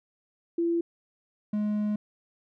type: tone pair in turn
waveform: sine / triangle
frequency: 338.4 / 209.9 Hz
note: E4 / G#3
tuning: +45 / +19 cents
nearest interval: minor sixth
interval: 826 cents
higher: first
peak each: -23 dBFS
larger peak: neither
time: 0.58-0.81 / 1.53-1.96 s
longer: second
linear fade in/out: 5 ms
effects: none